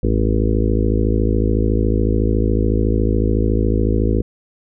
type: harmonic tone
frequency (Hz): 53.9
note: A1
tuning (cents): -35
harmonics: 1 / 2 / 4 / 5 / 6 / 7 / 8 / 9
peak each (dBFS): -17 / -20 / -23 / -24 / -25 / -25 / -26 / -27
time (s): 0.03-4.22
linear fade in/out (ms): 5
effects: none